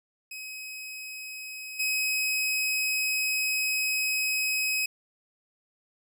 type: tone with level steps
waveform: sawtooth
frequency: 2540 Hz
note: D#7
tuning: 35 cents sharp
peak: -34 / -22 dBFS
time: 0.31-4.86 s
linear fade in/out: 5 ms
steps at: 1.79 s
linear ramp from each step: 10 ms
effects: none